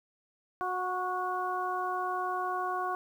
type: harmonic tone with a mistuned harmonic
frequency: 365.3 Hz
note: F#4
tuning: 22 cents flat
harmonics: 1 / 2 / 3 / 4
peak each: -38 / -34 / -33 / -40 dBFS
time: 0.61-2.95 s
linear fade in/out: 0 ms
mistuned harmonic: 3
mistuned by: +18 cents
effects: 10-bit